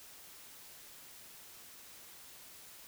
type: silence
effects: white hiss -54 dBFS RMS until 2.87 s